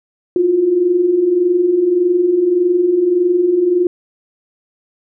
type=tone pair together; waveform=sine; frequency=335.3 / 357 Hz; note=E4 / F4; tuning=+30 / +38 cents; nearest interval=minor second; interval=108 cents; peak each=-19 / -11 dBFS; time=0.36-3.87 s; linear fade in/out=2 ms; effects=none